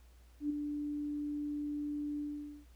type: tone with ADSR envelope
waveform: sine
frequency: 293.7 Hz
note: D4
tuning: in tune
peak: -29 dBFS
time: 0.4-2.66 s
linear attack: 100 ms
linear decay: 8 ms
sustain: -6 dB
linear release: 470 ms
effects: added 60 Hz sine -57 dBFS peak until 2.75 s + pink hiss -69 dBFS RMS until 2.75 s